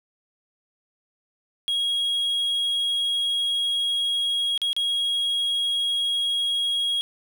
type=tone with dropouts; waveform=triangle; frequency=3296 Hz; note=G#7; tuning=14 cents flat; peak=-20 dBFS; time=1.68-7.01 s; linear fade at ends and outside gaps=0 ms; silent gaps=4.577-4.617 / 4.73-4.765 s; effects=9-bit